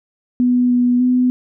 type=tone with pitch steps; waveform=sine; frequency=247.2 / 245.5 / 250.8 Hz; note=B3 / B3 / B3; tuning=+2 / -10 / +27 cents; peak=-11 dBFS; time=0.4-1.3 s; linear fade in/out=0 ms; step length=300 ms; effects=none